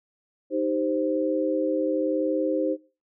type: chord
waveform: sine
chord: C minor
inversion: first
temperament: equal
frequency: 311.1 / 392 / 523.3 Hz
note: Eb4 / G4 / C5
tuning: 0 / 0 / 0 cents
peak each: -26 / -30 / -26 dBFS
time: 0.5-2.77 s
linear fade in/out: 50 ms
effects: noise-tail reverb RT60 0.3 s tail -17 dB re dry